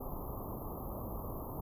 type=band-stop noise; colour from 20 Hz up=pink; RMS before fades=-41 dBFS; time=0-1.61 s; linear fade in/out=10 ms; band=1200 to 12000 Hz; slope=96 dB/octave; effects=resampled to 32000 Hz